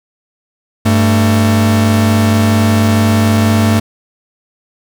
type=tone pair together; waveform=45% pulse; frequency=99.34 / 223 Hz; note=G2 / A3; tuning=+24 / +23 cents; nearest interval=octave + major second; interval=1399 cents; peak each=-11 dBFS; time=0.85-3.8 s; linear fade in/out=10 ms; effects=none